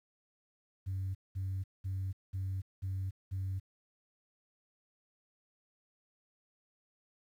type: tone bursts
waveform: sine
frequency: 95.1 Hz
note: F#2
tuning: 48 cents sharp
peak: -32 dBFS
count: 6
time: 0.86-3.6 s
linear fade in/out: 20 ms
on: 290 ms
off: 200 ms
effects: tanh soft clip ceiling -31 dBFS + 11-bit